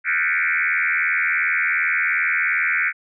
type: tone with frequency modulation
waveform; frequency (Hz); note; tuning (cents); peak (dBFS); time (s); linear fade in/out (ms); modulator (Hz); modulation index
sine; 1879; A#6; +13; -17; 0.04-2.93; 50; 82.7; 5.6
effects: none